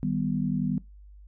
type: chord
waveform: sine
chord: Eb augmented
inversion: none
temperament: equal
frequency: 155.56 / 196 / 246.9 Hz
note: Eb3 / G3 / B3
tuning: 0 / 0 / 0 cents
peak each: -29 dBFS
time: 0.03-0.78 s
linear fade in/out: 0 ms
effects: noise-tail reverb RT60 0.2 s tail -21 dB re dry + added 50 Hz sine -46 dBFS peak until 1.27 s